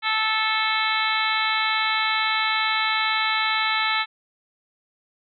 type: harmonic tone with a mistuned harmonic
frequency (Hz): 437.8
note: A4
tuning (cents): -9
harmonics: 2 / 3 / 4 / 5 / 6 / 7 / 8 / 9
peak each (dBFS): -28 / -26 / -28 / -26 / -31 / -32 / -32 / -29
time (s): 0.02-4.06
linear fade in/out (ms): 50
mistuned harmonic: 7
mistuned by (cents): +54
effects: none